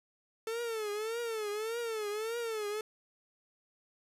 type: tone with vibrato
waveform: 45% pulse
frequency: 441.7 Hz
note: A4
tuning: 7 cents sharp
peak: -34 dBFS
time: 0.47-2.81 s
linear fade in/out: 2 ms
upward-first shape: triangle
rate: 1.7 Hz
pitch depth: 140 cents each way
effects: resampled to 32000 Hz + 12-bit